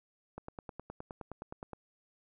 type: click train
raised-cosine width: 1 ms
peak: -28 dBFS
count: 14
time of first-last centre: 0.38-1.733 s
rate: 9.61 Hz
effects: none